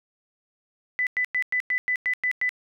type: tone bursts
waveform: sine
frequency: 1997 Hz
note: B6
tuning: 19 cents sharp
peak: -21 dBFS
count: 9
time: 0.99-2.492 s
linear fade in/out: 0 ms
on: 78 ms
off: 100 ms
effects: none